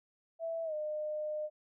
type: tone with pitch glide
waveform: sine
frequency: 659.3 to 608.1 Hz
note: E5 to D#5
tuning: 0 to -40 cents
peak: -34 dBFS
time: 0.39-1.5 s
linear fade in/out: 50 ms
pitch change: -140 cents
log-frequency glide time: 0.64-0.74 s
effects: none